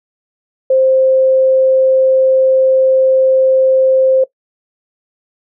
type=tone; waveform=sine; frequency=525 Hz; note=C5; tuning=6 cents sharp; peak=-7 dBFS; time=0.7-4.24 s; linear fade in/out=5 ms; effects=noise-tail reverb RT60 0.1 s tail -19 dB re dry